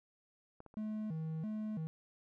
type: clicks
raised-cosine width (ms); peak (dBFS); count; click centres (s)
1; -37 / -39 / -45; 3; 0.604 / 0.663 / 0.741
type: tone with vibrato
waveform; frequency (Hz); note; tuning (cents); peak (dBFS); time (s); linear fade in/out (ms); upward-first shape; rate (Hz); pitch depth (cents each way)
triangle; 185; F#3; 0; -35; 0.77-1.87; 0; square; 1.5; 260
effects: none